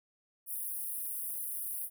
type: high-pass noise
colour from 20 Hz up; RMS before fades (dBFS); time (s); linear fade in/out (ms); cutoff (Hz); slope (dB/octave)
pink; -38; 0.46-1.9; 50; 9500; 96
effects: none